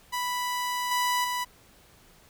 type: tone with level steps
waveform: sawtooth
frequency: 987.8 Hz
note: B5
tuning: in tune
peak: -24 / -20 / -24 dBFS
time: 0.12-1.45 s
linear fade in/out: 20 ms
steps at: 0.91 / 1.24 s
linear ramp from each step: 5 ms
effects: pink hiss -57 dBFS RMS until 2.29 s